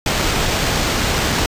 pink noise with sample-and-hold, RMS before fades -18 dBFS, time 0.06-1.46 s, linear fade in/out 2 ms, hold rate 11025 Hz, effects resampled to 32000 Hz

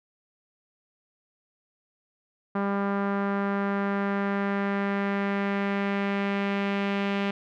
sawtooth tone with low-pass filter sweep, 199.3 Hz, G3, 29 cents sharp, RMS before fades -27 dBFS, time 2.55-7.31 s, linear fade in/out 5 ms, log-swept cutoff 1300 to 2700 Hz, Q 1.9, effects none

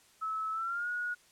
sine tone with pitch glide, 1300 to 1450.8 Hz, E6 to F#6, -24 to -34 cents, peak -32 dBFS, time 0.21-1.15 s, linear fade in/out 20 ms, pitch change +190 cents, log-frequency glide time 0.52-0.89 s, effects white hiss -63 dBFS RMS until 1.31 s + low-pass 10000 Hz 12 dB/octave

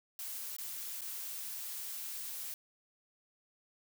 blue noise with dropouts, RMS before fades -42 dBFS, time 0.19-2.54 s, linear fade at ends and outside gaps 1 ms, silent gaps 0.566-0.584 / 1.009-1.017 s, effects none

